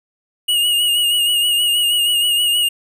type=tone with vibrato; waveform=square; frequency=2875 Hz; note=F7; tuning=50 cents sharp; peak=-14 dBFS; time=0.48-2.69 s; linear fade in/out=10 ms; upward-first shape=sine; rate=6.3 Hz; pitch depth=40 cents each way; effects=none